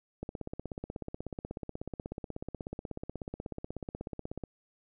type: click train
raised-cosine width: 2 ms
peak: -24 dBFS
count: 70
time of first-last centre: 0.23-4.437 s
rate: 16.4 Hz
effects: none